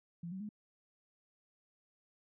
sine tone with pitch steps, 170.7 / 189.4 / 210.2 Hz, F3 / F#3 / G#3, -39 / +41 / +21 cents, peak -40 dBFS, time 0.23-0.491 s, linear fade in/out 5 ms, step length 87 ms, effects none

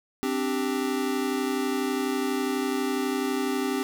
square chord, C suspended second, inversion none, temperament equal, 261.6 / 293.7 / 392 Hz, C4 / D4 / G4, 0 / 0 / 0 cents, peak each -29 / -32 / -30 dBFS, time 0.23-3.83 s, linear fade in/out 0 ms, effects none

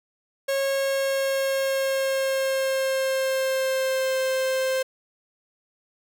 45% pulse tone with pitch glide, 546 to 524.4 Hz, C#5 to C5, -26 to +4 cents, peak -22 dBFS, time 0.48-4.83 s, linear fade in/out 10 ms, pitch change -70 cents, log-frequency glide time 0.66-4.19 s, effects none

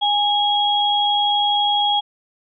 sine tone pair together, 825 / 3304 Hz, G#5 / G#7, -12 / -10 cents, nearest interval 2 octaves, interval 2402 cents, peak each -18 dBFS, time 0.01-2.01 s, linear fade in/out 20 ms, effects none

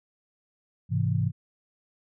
sine chord, Ab augmented, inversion none, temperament equal with one note detuned, 104.55 / 130.81 / 164.81 Hz, Ab2 / C3 / E3, +12 / 0 / 0 cents, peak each -26 / -27 / -28 dBFS, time 0.89-1.32 s, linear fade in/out 50 ms, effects none

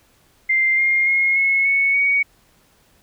sine tone with pitch steps, 2093 / 2122 / 2152 / 2182 / 2212 / 2243 Hz, C7 / C7 / C7 / C#7 / C#7 / C#7, 0 / +24 / +48 / -28 / -4 / +20 cents, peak -14 dBFS, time 0.49-2.23 s, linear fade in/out 10 ms, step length 290 ms, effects pink hiss -57 dBFS RMS until 3.02 s

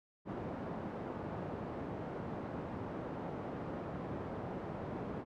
pink band-pass noise, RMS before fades -42 dBFS, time 0.25-5.25 s, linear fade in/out 50 ms, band 120 to 840 Hz, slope 12 dB/octave, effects none

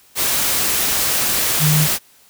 sine tone in noise, 153.1 Hz, D#3, 28 cents flat, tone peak -13 dBFS, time 1.59-1.88 s, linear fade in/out 50 ms, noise white, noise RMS -18 dBFS, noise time 0.15-1.99 s, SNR +2 dB, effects white hiss -51 dBFS RMS until 2.29 s

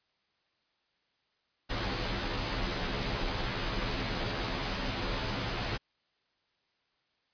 pink noise with comb filter, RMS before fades -33 dBFS, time 1.69-5.78 s, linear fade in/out 20 ms, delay 13 ms, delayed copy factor -1, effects white hiss -75 dBFS RMS until 7.33 s + resampled to 11025 Hz

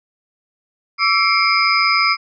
sine tone cluster, 1146 / 1325 / 2139 / 2325 / 4980 Hz, D6 / E6 / C7 / D7 / D#8, -43 / +9 / +38 / -18 / +1 cents, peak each -19 dBFS, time 0.98-2.17 s, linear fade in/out 50 ms, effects none

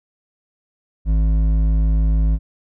sine tone with hard clipping, 53.3 Hz, G#1, 46 cents sharp, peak -15 dBFS, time 1.05-2.39 s, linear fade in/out 50 ms, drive 8 dB, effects none

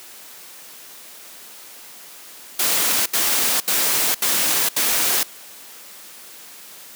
white noise bursts, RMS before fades -19 dBFS, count 5, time 2.59-5.232 s, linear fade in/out 5 ms, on 470 ms, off 73 ms, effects white hiss -41 dBFS RMS until 6.95 s + high-pass 200 Hz 12 dB/octave

